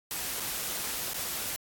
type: noise with dropouts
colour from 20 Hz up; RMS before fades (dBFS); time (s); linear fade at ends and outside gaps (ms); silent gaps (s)
white; -34; 0.11-1.56; 0; 0.399-0.404 / 1.134-1.144
effects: AAC 64 kbps